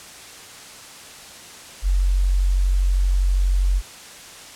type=tone; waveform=sine; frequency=46.25 Hz; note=F#1; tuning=in tune; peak=-15 dBFS; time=1.82-3.82 s; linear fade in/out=50 ms; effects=white hiss -40 dBFS RMS until 4.55 s + low-pass 9000 Hz 12 dB/octave